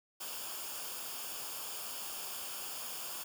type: noise with comb filter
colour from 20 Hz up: white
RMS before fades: -42 dBFS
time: 0.2-3.24 s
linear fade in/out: 10 ms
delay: 0.5 ms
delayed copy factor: -0.65
effects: none